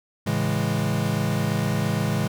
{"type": "chord", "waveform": "square", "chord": "A major seventh", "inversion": "none", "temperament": "equal", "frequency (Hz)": [110, 138.59, 164.81, 207.7], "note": ["A2", "C#3", "E3", "G#3"], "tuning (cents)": [0, 0, 0, 0], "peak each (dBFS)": -28, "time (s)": [0.26, 2.28], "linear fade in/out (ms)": 10, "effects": []}